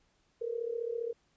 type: tone with amplitude modulation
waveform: sine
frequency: 466.2 Hz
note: A#4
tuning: in tune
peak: -29 dBFS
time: 0.41-1.13 s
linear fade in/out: 10 ms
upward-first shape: sine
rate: 35 Hz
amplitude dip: 80%
effects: pink hiss -72 dBFS RMS until 1.36 s + resampled to 16000 Hz